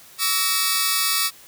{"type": "tone cluster", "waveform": "10% pulse", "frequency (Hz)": [1135, 1312, 1865, 4462, 4929], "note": ["C#6", "E6", "A#6", "C#8", "D#8"], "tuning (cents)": [41, -9, 0, 11, -17], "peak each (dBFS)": -18, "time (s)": [0.18, 1.31], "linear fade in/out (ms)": 50, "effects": ["white hiss -47 dBFS RMS until 1.47 s"]}